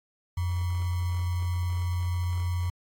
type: tone with sample-and-hold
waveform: sine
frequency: 88.6 Hz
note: F2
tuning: 25 cents sharp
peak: -25 dBFS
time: 0.37-2.7 s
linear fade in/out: 5 ms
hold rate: 1050 Hz
effects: AAC 64 kbps